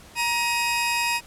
sawtooth tone pair together, 943 / 2518 Hz, A#5 / D#7, +20 / +20 cents, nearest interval octave + perfect fourth, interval 1700 cents, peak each -21 / -21 dBFS, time 0.15-1.21 s, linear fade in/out 50 ms, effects pink hiss -48 dBFS RMS until 1.26 s + low-pass 12000 Hz 12 dB/octave

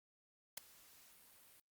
white noise with ADSR envelope, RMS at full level -40 dBFS, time 0.57-1.6 s, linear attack 6 ms, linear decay 7 ms, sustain -24 dB, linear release 4 ms, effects noise-tail reverb RT60 0.1 s tail -25 dB re dry + Opus 48 kbps

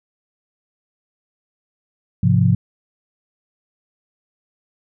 sine chord, F minor, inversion first, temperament just, 104.77 / 130.96 / 174.61 Hz, Ab2 / C3 / F3, +16 / +2 / 0 cents, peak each -16 dBFS, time 2.23-2.55 s, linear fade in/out 5 ms, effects none

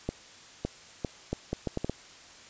accelerating click train, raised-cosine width 2 ms, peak -16 dBFS, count 9, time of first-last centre 0.09-1.896 s, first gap 560 ms, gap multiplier 0.71, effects white hiss -51 dBFS RMS until 2.49 s + resampled to 16000 Hz

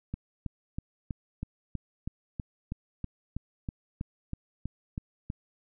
click train, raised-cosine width 5 ms, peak -21 dBFS, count 17, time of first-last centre 0.14-5.301 s, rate 3.1 Hz, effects none

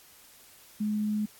sine tone, 211.4 Hz, G#3, 31 cents sharp, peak -26 dBFS, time 0.8-1.26 s, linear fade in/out 10 ms, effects white hiss -55 dBFS RMS until 1.39 s + AAC 64 kbps

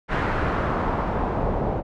pink noise with low-pass filter sweep, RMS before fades -24 dBFS, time 0.08-1.83 s, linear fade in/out 50 ms, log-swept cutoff 1700 to 670 Hz, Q 1.5, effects none

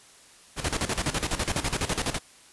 pink noise with tremolo, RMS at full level -26 dBFS, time 0.56-2.2 s, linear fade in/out 50 ms, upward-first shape square, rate 12 Hz, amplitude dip 75%, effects white hiss -53 dBFS RMS until 2.52 s + resampled to 24000 Hz

